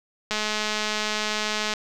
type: click train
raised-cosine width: 0.2 ms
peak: -9 dBFS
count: 305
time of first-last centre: 0.31-1.737 s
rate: 213 Hz
effects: none